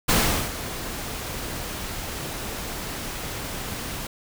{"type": "noise with ADSR envelope", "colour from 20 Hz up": "pink", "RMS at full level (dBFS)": -18, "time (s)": [0.08, 4.07], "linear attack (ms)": 13, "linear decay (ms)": 410, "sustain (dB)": -14, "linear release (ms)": 4, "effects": []}